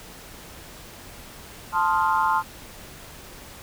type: chord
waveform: sine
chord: F dominant seventh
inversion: first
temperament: equal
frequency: 880 / 1046.5 / 1244.5 / 1396.9 Hz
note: A5 / C6 / Eb6 / F6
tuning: 0 / 0 / 0 / 0 cents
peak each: -22 / -22 / -28 / -27 dBFS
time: 1.72-2.43 s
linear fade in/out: 50 ms
effects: tanh soft clip ceiling -8 dBFS + pink hiss -43 dBFS RMS until 3.62 s